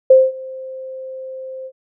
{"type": "tone with ADSR envelope", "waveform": "sine", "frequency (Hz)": 523.3, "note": "C5", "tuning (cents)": 0, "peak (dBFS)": -3, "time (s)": [0.1, 1.72], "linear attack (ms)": 7, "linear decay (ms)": 210, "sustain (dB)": -24, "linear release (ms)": 60, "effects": []}